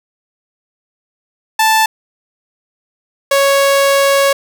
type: tone pair in turn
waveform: sawtooth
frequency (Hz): 880 / 554.4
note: A5 / C#5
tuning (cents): 0 / 0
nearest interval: minor sixth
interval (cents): 800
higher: first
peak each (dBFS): -5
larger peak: neither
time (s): 1.59-1.86 / 3.31-4.33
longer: second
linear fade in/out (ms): 5
effects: none